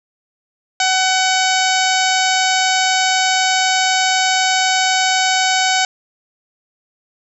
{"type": "harmonic tone", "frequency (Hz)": 752, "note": "F#5", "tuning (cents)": 28, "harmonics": [1, 2, 3, 4, 5, 6, 7, 8, 9, 10], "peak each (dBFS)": [-17, -20, -22, -23, -24, -25, -25, -26, -27, -27], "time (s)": [0.8, 5.85], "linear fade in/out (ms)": 2, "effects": []}